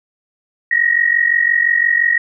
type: tone pair together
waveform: sine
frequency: 1864.7 / 1910.5 Hz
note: A#6 / A#6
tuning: 0 / +42 cents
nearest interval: unison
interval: 42 cents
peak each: -14 dBFS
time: 0.71-2.18 s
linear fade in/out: 5 ms
effects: none